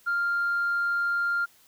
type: tone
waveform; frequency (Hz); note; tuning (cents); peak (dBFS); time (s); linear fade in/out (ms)
sine; 1396.9; F6; 0; -22; 0.06-1.46; 20
effects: tanh soft clip ceiling -20 dBFS + white hiss -59 dBFS RMS until 1.67 s